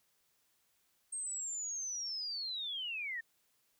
sine linear sweep, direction down, 8530 to 1785 Hz, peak -37 dBFS, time 1.12-3.21 s, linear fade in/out 10 ms, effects white hiss -75 dBFS RMS until 3.79 s

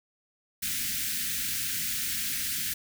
white band-stop noise, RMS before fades -31 dBFS, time 0.62-2.74 s, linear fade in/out 10 ms, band 280 to 1500 Hz, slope 48 dB/octave, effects none

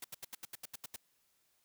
white noise bursts, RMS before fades -44 dBFS, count 10, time 0.02-0.962 s, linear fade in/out 5 ms, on 24 ms, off 78 ms, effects white hiss -75 dBFS RMS until 1.64 s

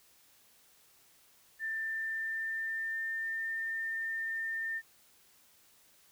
sine tone with pitch glide, 1783 to 1805.8 Hz, A6 to A6, +22 to +44 cents, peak -33 dBFS, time 1.59-4.82 s, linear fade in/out 50 ms, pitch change +22 cents, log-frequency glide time 1.72-3.51 s, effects white hiss -64 dBFS RMS until 6.11 s

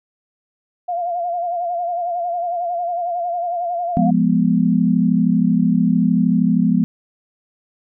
sine tone with vibrato, 697 Hz, F5, 4 cents flat, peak -19 dBFS, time 0.88-4.11 s, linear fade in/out 10 ms, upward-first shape sine, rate 11 Hz, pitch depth 54 cents each way
sine chord, F diminished, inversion none, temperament equal, 174.61 / 207.7 / 246.9 Hz, F3 / Ab3 / Cb4, 0 / 0 / 0 cents, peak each -17 dBFS, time 3.97-6.84 s, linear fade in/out 0 ms
effects none

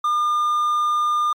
triangle tone, 1207 Hz, D6, 47 cents sharp, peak -15 dBFS, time 0.04-1.33 s, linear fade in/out 5 ms, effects MP3 96 kbps

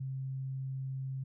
sine tone, 133.1 Hz, C3, 30 cents sharp, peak -35 dBFS, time 0-1.24 s, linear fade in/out 10 ms, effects none

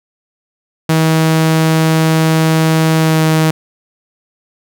sawtooth tone with pitch glide, 160 to 158.35 Hz, D#3 to D#3, +49 to +31 cents, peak -5 dBFS, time 0.89-3.51 s, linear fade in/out 5 ms, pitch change -18 cents, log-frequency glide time 2.98-3.24 s, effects none

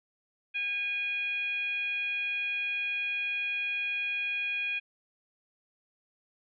sine tone with frequency modulation, 2463 Hz, D#7, 18 cents flat, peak -29 dBFS, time 0.54-4.8 s, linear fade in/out 20 ms, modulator 842 Hz, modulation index 0.45, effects none

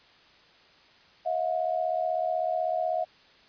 sine tone pair together, 642 / 718.1 Hz, E5 / F5, -46 / +48 cents, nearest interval major second, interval 194 cents, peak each -28 dBFS, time 1.25-3.05 s, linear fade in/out 20 ms, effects white hiss -57 dBFS RMS until 3.48 s + resampled to 11025 Hz

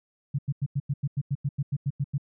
sine tone bursts, 140 Hz, C#3, 18 cents sharp, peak -23 dBFS, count 14, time 0.34-2.181 s, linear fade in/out 10 ms, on 47 ms, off 91 ms, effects none

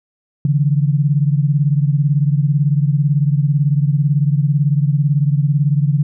sine beating tone pair, 141.1 / 159.1 Hz, C#3 / D#3, +31 / +39 cents, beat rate 18 Hz, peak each -13 / -17 dBFS, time 0.45-6.03 s, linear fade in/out 2 ms, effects none

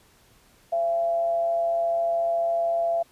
sine tone with frequency modulation, 676 Hz, E5, 43 cents sharp, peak -21 dBFS, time 0.72-3.03 s, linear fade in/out 10 ms, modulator 146 Hz, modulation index 0.21, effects pink hiss -58 dBFS RMS until 3.11 s + resampled to 32000 Hz

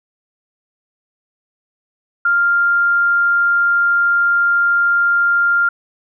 sine tone, 1396.9 Hz, F6, in tune, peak -11 dBFS, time 2.25-5.69 s, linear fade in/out 5 ms, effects none

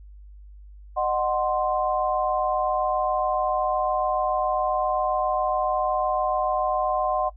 sine chord, C diminished, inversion first, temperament equal with one note detuned, 612.6 / 740 / 1046.5 Hz, Eb5 / Gb5 / C6, -27 / 0 / 0 cents, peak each -26 / -24 / -27 dBFS, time 0.96-7.3 s, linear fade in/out 20 ms, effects noise-tail reverb RT60 0.1 s tail -17 dB re dry + added 50 Hz sine -42 dBFS peak until 7.36 s

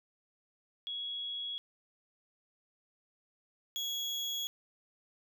sine / 35% pulse tone pair in turn, 3338 / 3338 Hz, G#7 / G#7, +8 / +8 cents, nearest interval unison, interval 0 cents, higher neither, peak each -36 / -32 dBFS, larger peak second, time 0.87-1.58 / 3.76-4.47 s, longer neither, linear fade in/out 0 ms, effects none

